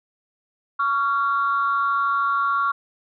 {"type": "tone pair together", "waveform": "sine", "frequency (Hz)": [1121.7, 1383], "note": ["C#6", "F6"], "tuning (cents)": [20, -17], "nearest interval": "major third", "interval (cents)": 363, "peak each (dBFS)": [-20, -21], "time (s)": [0.79, 2.72], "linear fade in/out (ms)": 10, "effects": ["tanh soft clip ceiling -12 dBFS"]}